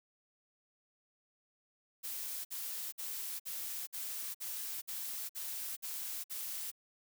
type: noise bursts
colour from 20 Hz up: blue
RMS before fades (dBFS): -41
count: 10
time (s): 2.03-6.716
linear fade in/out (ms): 20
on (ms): 420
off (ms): 54
effects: none